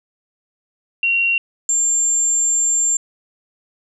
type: tone pair in turn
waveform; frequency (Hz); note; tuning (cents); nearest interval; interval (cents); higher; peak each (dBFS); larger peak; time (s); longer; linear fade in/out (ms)
sine; 2748 / 7336; F7 / A#8; -29 / -29; octave + perfect fourth; 1700; second; -14 / -14; neither; 1.03-1.38 / 1.69-2.97; second; 2
effects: none